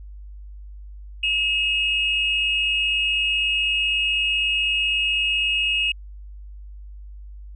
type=tone pair together; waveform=sine; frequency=2582 / 2854 Hz; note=E7 / F7; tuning=-37 / +37 cents; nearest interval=major second; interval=174 cents; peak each=-21 dBFS; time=1.23-5.92 s; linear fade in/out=5 ms; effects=tanh soft clip ceiling -11 dBFS + added 50 Hz sine -36 dBFS peak until 7.55 s